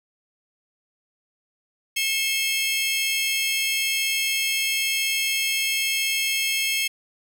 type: tone cluster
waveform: sawtooth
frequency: 2167 / 2627 / 3220 Hz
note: C#7 / E7 / G7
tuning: -40 / -7 / +46 cents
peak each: -23 dBFS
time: 1.96-6.88 s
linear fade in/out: 10 ms
effects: none